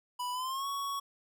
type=tone with pitch glide; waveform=square; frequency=987.8 to 1115.2 Hz; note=B5 to C#6; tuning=0 to +10 cents; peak=-34 dBFS; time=0.19-1 s; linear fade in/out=10 ms; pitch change=+210 cents; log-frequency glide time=0.32-0.67 s; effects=none